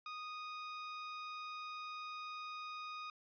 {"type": "tone", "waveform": "sawtooth", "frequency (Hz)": 1241, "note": "D#6", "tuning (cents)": -5, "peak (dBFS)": -40, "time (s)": [0.06, 3.1], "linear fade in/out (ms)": 2, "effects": ["resampled to 11025 Hz"]}